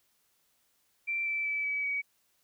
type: tone with pitch steps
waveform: sine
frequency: 2349 / 2327 / 2306 / 2285 / 2264 Hz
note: D7 / D7 / D7 / D7 / C#7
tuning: 0 / -17 / -32 / -48 / +36 cents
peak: -29 dBFS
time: 1.07-2.02 s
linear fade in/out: 20 ms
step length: 190 ms
effects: white hiss -72 dBFS RMS until 2.43 s